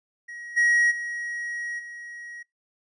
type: tone with level steps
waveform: triangle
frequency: 1900 Hz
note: A#6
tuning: 33 cents sharp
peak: -35 / -16 / -28 / -36 dBFS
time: 0.28-2.43 s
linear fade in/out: 10 ms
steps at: 0.56 / 0.9 / 1.78 s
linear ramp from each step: 20 ms
effects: noise-tail reverb RT60 0.2 s tail -25 dB re dry + resampled to 22050 Hz